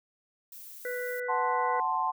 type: noise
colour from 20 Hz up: violet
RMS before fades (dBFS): -46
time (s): 0.52-1.2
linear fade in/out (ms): 2
type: harmonic tone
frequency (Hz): 493.9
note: B4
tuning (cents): 0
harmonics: 1 / 3 / 4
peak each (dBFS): -33 / -38 / -39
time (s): 0.85-1.8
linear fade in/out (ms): 2
type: chord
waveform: sine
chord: F# diminished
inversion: none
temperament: equal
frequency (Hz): 740 / 880 / 1046.5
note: F#5 / A5 / C6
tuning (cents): 0 / 0 / 0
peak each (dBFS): -33 / -30 / -29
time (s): 1.28-2.12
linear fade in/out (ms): 20
effects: none